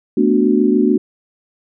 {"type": "chord", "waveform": "sine", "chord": "B minor seventh", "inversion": "third", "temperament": "equal", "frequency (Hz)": [220, 246.9, 293.7, 370], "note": ["A3", "B3", "D4", "F#4"], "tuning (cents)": [0, 0, 0, 0], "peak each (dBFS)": -16, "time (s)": [0.17, 0.98], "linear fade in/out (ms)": 5, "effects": []}